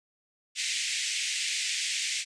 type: band-pass noise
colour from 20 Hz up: pink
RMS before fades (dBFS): -31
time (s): 0.55-2.25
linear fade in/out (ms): 50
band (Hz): 2000 to 8600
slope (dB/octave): 48
effects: none